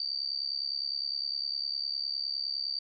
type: tone with amplitude modulation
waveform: sine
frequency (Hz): 4625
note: D8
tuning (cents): -27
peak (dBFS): -27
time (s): 0-2.79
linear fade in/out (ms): 2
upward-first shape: sine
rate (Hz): 69.8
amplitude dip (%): 85
effects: none